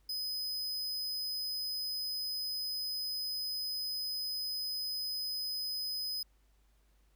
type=tone; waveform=45% pulse; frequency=5030 Hz; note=D#8; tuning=18 cents sharp; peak=-35 dBFS; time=0.09-6.23 s; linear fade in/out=5 ms; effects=added 50 Hz sine -65 dBFS peak until 7.15 s + pink hiss -75 dBFS RMS until 7.15 s